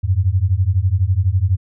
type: beating tone pair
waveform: sine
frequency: 88 / 100 Hz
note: F2 / G2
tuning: +14 / +35 cents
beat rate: 12 Hz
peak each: -16 dBFS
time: 0.03-1.57 s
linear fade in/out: 20 ms
effects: none